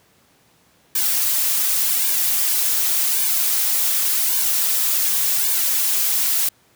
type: noise with flanger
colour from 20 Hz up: blue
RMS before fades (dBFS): -19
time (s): 0.95-6.49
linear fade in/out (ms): 5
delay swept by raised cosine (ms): 1.5 to 5.5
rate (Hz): 0.88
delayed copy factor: -0.7
effects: pink hiss -57 dBFS RMS until 6.75 s + high-pass 100 Hz 12 dB/octave